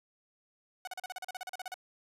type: tone bursts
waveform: sawtooth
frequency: 740 Hz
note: F#5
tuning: in tune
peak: -34 dBFS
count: 15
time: 0.85-1.742 s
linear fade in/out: 2 ms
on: 24 ms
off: 38 ms
effects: resampled to 32000 Hz